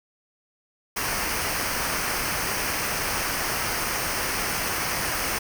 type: noise with comb filter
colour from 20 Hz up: pink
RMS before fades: -27 dBFS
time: 0.96-5.39 s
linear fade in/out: 10 ms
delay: 0.27 ms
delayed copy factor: -0.6
effects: none